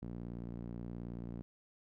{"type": "tone with band-pass filter", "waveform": "sawtooth", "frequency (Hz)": 58.7, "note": "A#1", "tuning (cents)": 13, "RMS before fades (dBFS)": -44, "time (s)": [0.02, 1.42], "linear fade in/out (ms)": 0, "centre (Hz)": 210, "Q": 1.3, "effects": []}